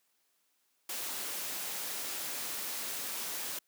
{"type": "noise", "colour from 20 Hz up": "white", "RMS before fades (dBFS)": -38, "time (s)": [0.89, 3.59], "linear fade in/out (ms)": 5, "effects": ["white hiss -75 dBFS RMS until 3.67 s", "high-pass 200 Hz 12 dB/octave"]}